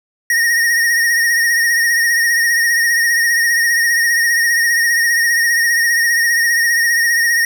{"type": "tone with vibrato", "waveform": "square", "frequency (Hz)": 1864.7, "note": "A#6", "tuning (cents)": 0, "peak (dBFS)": -12, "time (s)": [0.3, 7.45], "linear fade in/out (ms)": 2, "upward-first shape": "triangle", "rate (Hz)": 15, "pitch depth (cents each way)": 53, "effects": []}